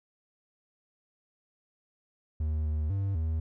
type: tone with pitch steps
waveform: triangle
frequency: 77.2 / 76.6 / 98.3 / 79.8 Hz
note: D#2 / D#2 / G2 / D#2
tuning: -13 / -27 / +5 / +44 cents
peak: -25 dBFS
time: 2.4-3.4 s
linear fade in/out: 5 ms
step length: 250 ms
effects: none